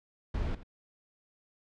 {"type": "noise with echo", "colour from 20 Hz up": "brown", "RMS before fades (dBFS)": -32, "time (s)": [0.34, 0.55], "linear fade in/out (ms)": 5, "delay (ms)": 83, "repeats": 1, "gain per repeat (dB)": -15, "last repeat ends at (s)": 0.633, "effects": ["low-pass 4000 Hz 12 dB/octave"]}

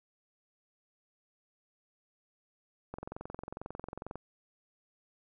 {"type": "click train", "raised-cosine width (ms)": 1, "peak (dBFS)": -26, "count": 28, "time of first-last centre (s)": [2.94, 4.156], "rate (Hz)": 22.2, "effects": []}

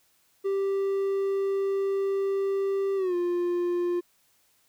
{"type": "tone with pitch glide", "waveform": "triangle", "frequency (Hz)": [392, 351.3], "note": ["G4", "F4"], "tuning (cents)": [0, 10], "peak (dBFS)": -22, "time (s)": [0.44, 4.01], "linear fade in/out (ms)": 20, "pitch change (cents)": -190, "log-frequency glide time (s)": [2.96, 3.15], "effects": ["white hiss -66 dBFS RMS until 4.68 s"]}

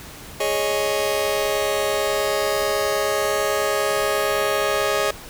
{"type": "chord", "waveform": "sawtooth", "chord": "Ab suspended fourth", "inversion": "none", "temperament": "just", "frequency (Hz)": [415.3, 553.7, 623], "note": ["Ab4", "Db5", "Eb5"], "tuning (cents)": [0, -2, 2], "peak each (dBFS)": -20, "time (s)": [0.4, 5.11], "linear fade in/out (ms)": 5, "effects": ["pink hiss -39 dBFS RMS until 5.29 s"]}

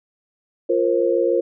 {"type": "chord", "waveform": "sine", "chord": "F suspended fourth", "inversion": "none", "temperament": "equal with one note detuned", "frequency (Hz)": [349.2, 466.2, 533], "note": ["F4", "Bb4", "C5"], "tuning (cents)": [0, 0, 32], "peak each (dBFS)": -20, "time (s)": [0.69, 1.41], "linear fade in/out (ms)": 10, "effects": []}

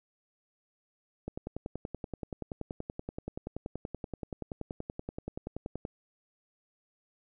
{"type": "click train", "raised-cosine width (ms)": 2, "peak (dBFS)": -23, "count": 49, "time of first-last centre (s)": [1.28, 5.851], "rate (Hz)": 10.5, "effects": []}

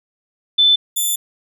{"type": "tone pair in turn", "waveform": ["sine", "5% pulse"], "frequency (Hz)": [3520, 3520], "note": ["A7", "A7"], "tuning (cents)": [0, 0], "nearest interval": "unison", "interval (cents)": 0, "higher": "neither", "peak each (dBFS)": -9, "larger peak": "neither", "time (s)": [[0.58, 0.76], [0.96, 1.16]], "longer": "second", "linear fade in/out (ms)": 10, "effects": []}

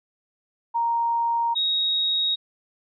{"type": "tone pair in turn", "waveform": "sine", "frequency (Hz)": [932.3, 3774], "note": ["A#5", "A#7"], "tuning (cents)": [0, 21], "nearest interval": "2 octaves", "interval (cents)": 2421, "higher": "second", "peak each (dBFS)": -20, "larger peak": "neither", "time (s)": [[0.74, 1.55], [1.55, 2.36]], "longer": "neither", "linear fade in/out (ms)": 20, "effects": []}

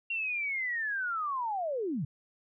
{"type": "linear sweep", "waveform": "sine", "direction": "down", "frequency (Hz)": [2760, 120.9], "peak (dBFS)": -30, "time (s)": [0.1, 2.05], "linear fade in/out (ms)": 5, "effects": []}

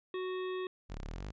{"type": "harmonic tone", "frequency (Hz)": 370, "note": "F#4", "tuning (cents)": 0, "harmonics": [1, 3, 5, 7, 9, 10], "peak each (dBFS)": [-35, -45, -49, -52, -54, -55], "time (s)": [0.14, 0.67], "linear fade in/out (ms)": 2}
{"type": "linear two-way sweep", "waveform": "sawtooth", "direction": "down then up", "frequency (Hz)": [55, 30.35, 55], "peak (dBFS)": -36, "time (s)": [0.89, 1.32], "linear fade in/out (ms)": 20, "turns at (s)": 0.98}
{"effects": ["resampled to 16000 Hz"]}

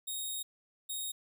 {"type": "tone pair in turn", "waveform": "10% pulse", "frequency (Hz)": [3735, 3735], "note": ["A#7", "A#7"], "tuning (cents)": [3, 3], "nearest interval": "unison", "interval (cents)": 0, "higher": "neither", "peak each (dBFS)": [-28, -28], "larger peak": "neither", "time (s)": [[0.07, 0.43], [0.89, 1.12]], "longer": "first", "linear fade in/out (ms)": 10, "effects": []}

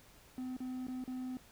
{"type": "tone with dropouts", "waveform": "triangle", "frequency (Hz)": 255.1, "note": "C4", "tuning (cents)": -44, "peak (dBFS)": -36, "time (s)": [0.38, 1.37], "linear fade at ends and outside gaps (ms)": 1, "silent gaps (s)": [[0.567, 0.604], [0.868, 0.883], [1.04, 1.077]], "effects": ["pink hiss -61 dBFS RMS until 1.51 s"]}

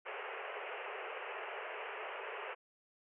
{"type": "band-pass noise", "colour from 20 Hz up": "pink", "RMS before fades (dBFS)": -44, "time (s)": [0.05, 2.55], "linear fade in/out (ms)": 20, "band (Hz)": [390, 2900], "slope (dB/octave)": 96, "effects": []}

